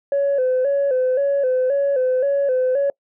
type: tone with vibrato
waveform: sine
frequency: 535 Hz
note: C5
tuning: 38 cents sharp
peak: -14 dBFS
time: 0.12-2.9 s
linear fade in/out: 2 ms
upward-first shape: square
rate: 1.9 Hz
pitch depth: 81 cents each way
effects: noise-tail reverb RT60 0.1 s tail -25 dB re dry + tanh soft clip ceiling -13 dBFS